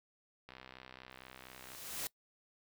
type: click train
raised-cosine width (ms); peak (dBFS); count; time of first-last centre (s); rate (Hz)
0.3; -34; 82; 0.49-1.75; 64.3
type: noise with exponential growth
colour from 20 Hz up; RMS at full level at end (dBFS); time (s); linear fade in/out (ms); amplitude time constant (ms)
white; -38; 1.1-2.07; 1; 210
effects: noise-tail reverb RT60 0.1 s tail -22 dB re dry